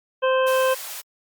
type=harmonic tone; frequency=521 Hz; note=C5; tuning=7 cents flat; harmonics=1 / 2 / 3 / 5 / 6; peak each=-18 / -24 / -28 / -32 / -34 dBFS; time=0.22-0.75 s; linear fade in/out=20 ms
type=high-pass noise; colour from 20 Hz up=white; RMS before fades=-34 dBFS; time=0.46-1.02 s; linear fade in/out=20 ms; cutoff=540 Hz; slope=24 dB/octave
effects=Opus 48 kbps